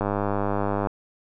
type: click train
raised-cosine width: 1 ms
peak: -11 dBFS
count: 88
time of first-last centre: 0.01-0.871 s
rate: 101 Hz
effects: none